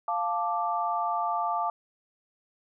sine chord, D minor, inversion first, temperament equal, 698.5 / 880 / 1174.7 Hz, F5 / A5 / D6, 0 / 0 / 0 cents, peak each -30 dBFS, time 0.08-1.7 s, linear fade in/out 2 ms, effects none

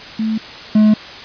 sine / triangle tone pair in turn, 220 / 214 Hz, A3 / A3, 0 / -48 cents, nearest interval unison, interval 48 cents, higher first, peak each -15 / -5 dBFS, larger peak second, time 0.19-0.38 / 0.75-0.94 s, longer neither, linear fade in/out 5 ms, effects white hiss -32 dBFS RMS until 1.24 s + resampled to 11025 Hz

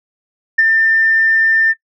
sine tone with ADSR envelope, 1794 Hz, A6, 33 cents sharp, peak -5 dBFS, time 0.58-1.74 s, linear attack 10 ms, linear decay 26 ms, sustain -4 dB, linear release 33 ms, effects noise-tail reverb RT60 0.1 s tail -20 dB re dry + tanh soft clip ceiling -2 dBFS

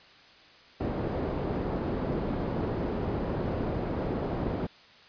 white low-pass noise, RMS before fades -31 dBFS, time 0.8-4.67 s, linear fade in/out 10 ms, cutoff 430 Hz, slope 12 dB/octave, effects white hiss -54 dBFS RMS until 5.08 s + resampled to 11025 Hz

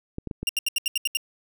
clicks, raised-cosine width 3 ms, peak -18 dBFS, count 4, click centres 0.184 / 0.273 / 0.312 / 0.43 s
sawtooth tone bursts, 2794 Hz, F7, in tune, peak -18 dBFS, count 8, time 0.47-1.171 s, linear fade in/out 2 ms, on 22 ms, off 75 ms
effects none

